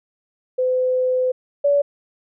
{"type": "tone pair in turn", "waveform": "sine", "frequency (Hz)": [509, 571.3], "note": ["C5", "D5"], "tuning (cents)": [-48, -48], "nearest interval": "major second", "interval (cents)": 200, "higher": "second", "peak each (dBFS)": [-16, -13], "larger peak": "second", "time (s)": [[0.58, 1.32], [1.64, 1.82]], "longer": "first", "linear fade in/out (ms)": 10, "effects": []}